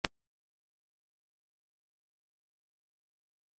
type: click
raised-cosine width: 0.2 ms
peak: -5 dBFS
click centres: 0.048 s
effects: low-pass 7000 Hz 12 dB/octave + Opus 32 kbps